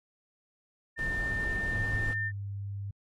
sine tone, 1800 Hz, A6, 39 cents sharp, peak -30 dBFS, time 0.96-2.32 s, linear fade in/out 50 ms
brown noise, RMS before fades -36 dBFS, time 0.99-2.13 s, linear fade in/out 0 ms
sine tone with pitch glide, 103.9 to 99.78 Hz, G#2 to G2, +1 to +31 cents, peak -34 dBFS, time 1.73-2.91 s, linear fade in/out 5 ms, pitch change -70 cents, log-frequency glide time 2.23-2.33 s
effects AAC 32 kbps

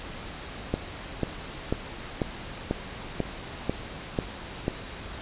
click train, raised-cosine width 2 ms, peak -11 dBFS, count 9, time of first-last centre 0.74-4.681 s, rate 2.03 Hz, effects pink hiss -39 dBFS RMS until 5.21 s + resampled to 8000 Hz

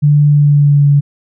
sine tone with pitch glide, 146.83 to 143.15 Hz, D3 to D3, 0 to -44 cents, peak -5 dBFS, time 0.02-1.01 s, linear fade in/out 20 ms, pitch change -44 cents, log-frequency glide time 0.27-0.88 s, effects none

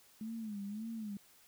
sine tone with vibrato, 213.3 Hz, G#3, 46 cents sharp, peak -39 dBFS, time 0.21-1.17 s, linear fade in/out 2 ms, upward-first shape sine, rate 1.8 Hz, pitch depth 120 cents each way, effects white hiss -64 dBFS RMS until 1.47 s

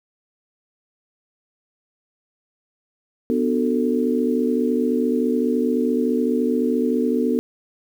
sine chord, B minor seventh, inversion none, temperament just, 246.9 / 296.3 / 370.4 / 444.5 Hz, B3 / D4 / F#4 / A4, 0 / +15 / +2 / +18 cents, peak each -20 / -25 / -26 / -23 dBFS, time 3.3-7.39 s, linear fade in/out 0 ms, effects 8-bit

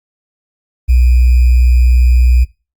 sine tone with sample-and-hold, 61.5 Hz, B1, 7 cents flat, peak -5 dBFS, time 0.88-2.45 s, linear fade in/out 20 ms, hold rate 2450 Hz, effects noise-tail reverb RT60 0.3 s tail -22 dB re dry + Opus 32 kbps

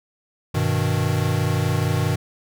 square chord, G augmented, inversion none, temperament equal with one note detuned, 98.62 / 123.47 / 155.56 Hz, G2 / B2 / D#3, +11 / 0 / 0 cents, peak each -24 dBFS, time 0.54-2.16 s, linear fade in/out 10 ms, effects none

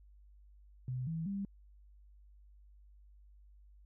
sine tone with pitch steps, 127.1 / 162.8 / 198 Hz, C3 / E3 / G3, -50 / -21 / +18 cents, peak -35 dBFS, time 0.88-1.45 s, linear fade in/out 2 ms, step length 190 ms, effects added 50 Hz sine -57 dBFS peak until 3.85 s

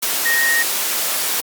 sine tone in noise, 1864.7 Hz, A#6, in tune, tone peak -15 dBFS, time 0.25-0.63 s, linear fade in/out 10 ms, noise white, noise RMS -20 dBFS, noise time 0.02-1.41 s, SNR +2 dB, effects high-pass 300 Hz 12 dB/octave + Opus 48 kbps

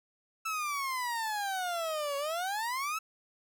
30% pulse exponential two-way sweep, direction down then up, 1327 to 554.4 to 1327 Hz, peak -29 dBFS, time 0.45-2.99 s, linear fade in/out 10 ms, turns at 2.17 s, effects none

